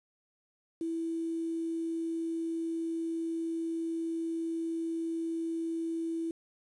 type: tone with quantisation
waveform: sine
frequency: 329.6 Hz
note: E4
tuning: in tune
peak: -31 dBFS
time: 0.81-6.31 s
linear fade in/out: 2 ms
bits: 9
effects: resampled to 24000 Hz